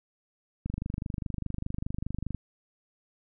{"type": "click train", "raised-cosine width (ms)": 5, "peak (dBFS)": -20, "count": 43, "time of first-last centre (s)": [0.66, 2.347], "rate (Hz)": 24.9, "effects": []}